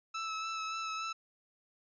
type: tone with vibrato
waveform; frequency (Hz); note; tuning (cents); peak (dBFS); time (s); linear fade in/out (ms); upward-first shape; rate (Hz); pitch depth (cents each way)
sawtooth; 1310; E6; -11; -32; 0.14-1.13; 10; sine; 3.5; 19
effects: resampled to 16000 Hz

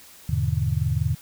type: chord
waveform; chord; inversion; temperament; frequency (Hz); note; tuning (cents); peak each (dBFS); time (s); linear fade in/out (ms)
sine; E dominant seventh; none; just; 82.41 / 103.01 / 123.61 / 148.33; E2 / G#2 / B2 / D3; 0 / -14 / +2 / +18; -26; 0.29-1.15; 5
effects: white hiss -48 dBFS RMS until 1.21 s

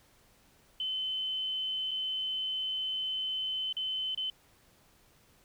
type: tone with dropouts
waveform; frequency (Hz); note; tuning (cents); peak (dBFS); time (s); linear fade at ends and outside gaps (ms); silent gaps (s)
sine; 3052; G7; -47; -31; 0.8-4.3; 2; 1.91-1.914 / 3.727-3.767 / 4.148-4.175
effects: pink hiss -64 dBFS RMS until 5.44 s

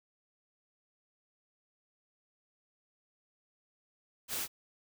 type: noise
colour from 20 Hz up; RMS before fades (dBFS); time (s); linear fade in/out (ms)
white; -36; 4.28-4.48; 50
effects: none

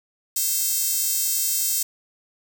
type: tone with high-pass filter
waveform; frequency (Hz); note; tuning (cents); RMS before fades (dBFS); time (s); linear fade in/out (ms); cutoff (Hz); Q
5% pulse; 531; C5; +25; -23; 0.36-1.83; 5; 9700; 2.2
effects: none

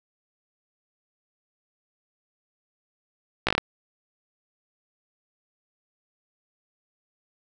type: slowing click train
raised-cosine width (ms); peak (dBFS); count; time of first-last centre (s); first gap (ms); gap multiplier
0.3; -5; 6; 3.47-3.58; 16; 1.16
effects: none

